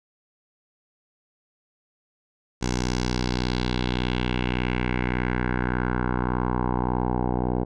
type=tone with low-pass filter sweep; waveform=10% pulse; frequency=61.74 Hz; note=B1; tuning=in tune; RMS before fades=-25 dBFS; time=2.61-7.65 s; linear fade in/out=20 ms; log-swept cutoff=6600 to 650 Hz; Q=2.6; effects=none